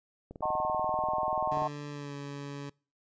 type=click train; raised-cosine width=2 ms; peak=-30 dBFS; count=28; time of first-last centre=0.31-1.621 s; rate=20.6 Hz
type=chord; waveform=sine; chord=D# diminished seventh; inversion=none; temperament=just; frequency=622.3 / 746.7 / 896 / 1075.3 Hz; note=D#5 / F#5 / A5 / C6; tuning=0 / +16 / +31 / +47 cents; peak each=-33 dBFS; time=0.42-1.68 s; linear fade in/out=10 ms
type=tone with pitch glide; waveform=20% pulse; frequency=146 to 142.01 Hz; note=D3 to C#3; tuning=-10 to +42 cents; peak=-33 dBFS; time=1.51-2.7 s; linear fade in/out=10 ms; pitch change=-48 cents; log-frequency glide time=1.9-2.15 s
effects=noise-tail reverb RT60 0.4 s tail -26 dB re dry + resampled to 16000 Hz